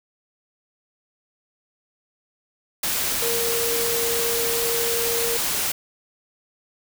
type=tone in noise; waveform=sine; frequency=466.2 Hz; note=A#4; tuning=in tune; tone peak=-25 dBFS; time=3.22-5.37 s; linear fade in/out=5 ms; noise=white; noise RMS=-24 dBFS; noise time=2.83-5.72 s; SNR=-4 dB; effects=none